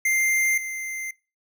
square tone pair in turn, 2096 / 2085 Hz, C7 / C7, +2 / -7 cents, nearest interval unison, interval 9 cents, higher first, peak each -20 / -30 dBFS, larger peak first, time 0.05-0.58 / 0.58-1.11 s, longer neither, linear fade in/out 5 ms, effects noise-tail reverb RT60 0.3 s tail -21 dB re dry

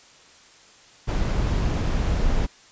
brown noise, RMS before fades -22 dBFS, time 1.07-2.47 s, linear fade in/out 20 ms, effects white hiss -51 dBFS RMS until 2.71 s + resampled to 16000 Hz

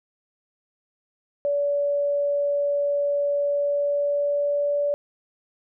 sine tone with pitch glide, 573 to 577.3 Hz, D5 to D5, -43 to -30 cents, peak -20 dBFS, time 1.45-4.94 s, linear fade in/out 0 ms, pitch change +13 cents, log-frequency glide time 3.37-4.75 s, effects none

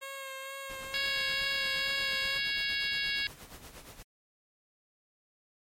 10% pulse tone with vibrato, 540 Hz, C#5, 45 cents flat, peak -31 dBFS, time 0.01-2.39 s, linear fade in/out 20 ms, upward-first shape sine, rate 2.2 Hz, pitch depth 22 cents each way
pink noise with tremolo, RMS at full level -47 dBFS, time 0.69-4.03 s, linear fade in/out 10 ms, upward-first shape sine, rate 8.5 Hz, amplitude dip 60%
harmonic tone, 554.4 Hz, C#5, in tune, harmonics 3 / 4 / 5 / 6 / 7 / 8 / 9, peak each -35 / -36 / -37 / -38 / -38 / -39 / -40 dBFS, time 0.94-3.27 s, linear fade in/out 0 ms
effects MP3 64 kbps

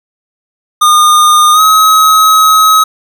square tone with pitch glide, 1219 to 1275.2 Hz, D#6 to D#6, -36 to +42 cents, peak -4 dBFS, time 0.81-2.84 s, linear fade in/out 10 ms, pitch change +78 cents, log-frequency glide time 1.53-1.61 s, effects none

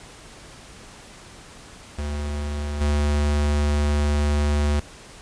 square tone with level steps, 73.42 Hz, D2, in tune, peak -26 / -19 dBFS, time 1.98-4.8 s, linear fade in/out 5 ms, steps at 2.81 s, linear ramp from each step 2 ms, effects pink hiss -44 dBFS RMS until 5.21 s + resampled to 22050 Hz

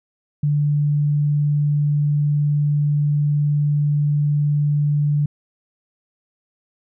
sine tone, 146.83 Hz, D3, in tune, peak -15 dBFS, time 0.43-5.26 s, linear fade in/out 5 ms, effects none

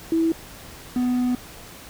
sine / triangle tone pair in turn, 327.3 / 248.5 Hz, E4 / B3, -12 / +11 cents, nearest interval perfect fourth, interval 477 cents, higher first, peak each -17 dBFS, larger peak neither, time 0.12-0.32 / 0.96-1.35 s, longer second, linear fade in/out 2 ms, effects pink hiss -42 dBFS RMS until 1.89 s

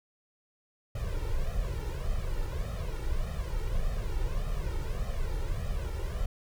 brown noise with flanger, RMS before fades -31 dBFS, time 0.95-6.26 s, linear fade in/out 5 ms, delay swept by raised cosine 1.6 to 2.21 ms, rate 1.7 Hz, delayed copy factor +1, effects none

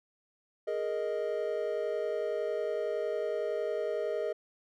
triangle chord, Ab suspended second, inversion none, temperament equal, 415.3 / 466.2 / 622.3 Hz, Ab4 / Bb4 / Eb5, 0 / 0 / 0 cents, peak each -33 / -33 / -32 dBFS, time 0.67-4.33 s, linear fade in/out 10 ms, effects none

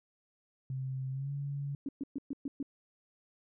sine tone with pitch glide, 131.8 to 141.26 Hz, C3 to C#3, +13 to +33 cents, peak -34 dBFS, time 0.7-1.75 s, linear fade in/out 2 ms, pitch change +120 cents, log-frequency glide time 1.11-1.31 s
sine tone bursts, 277.2 Hz, C#4, in tune, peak -33 dBFS, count 6, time 1.86-2.628 s, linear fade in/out 2 ms, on 28 ms, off 120 ms
effects none

